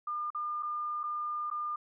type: tone with dropouts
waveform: sine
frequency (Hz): 1206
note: D6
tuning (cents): +46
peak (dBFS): -32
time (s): 0.07-1.76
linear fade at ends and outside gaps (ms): 5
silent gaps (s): 0.304-0.347 / 0.626-0.63 / 1.033-1.037 / 1.502-1.512
effects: none